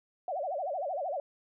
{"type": "tone with vibrato", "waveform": "sine", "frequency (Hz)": 650, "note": "E5", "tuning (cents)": -24, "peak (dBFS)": -31, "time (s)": [0.28, 1.2], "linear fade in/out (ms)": 2, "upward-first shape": "sine", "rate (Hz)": 13, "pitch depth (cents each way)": 280, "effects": []}